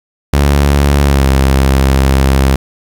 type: tone with pitch glide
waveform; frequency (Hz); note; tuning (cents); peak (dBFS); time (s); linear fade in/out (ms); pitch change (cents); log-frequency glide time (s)
sawtooth; 70.9 to 67.11; C#2 to C2; +40 to +45; -3; 0.33-2.56; 5; -95; 1.02-1.27
effects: 7-bit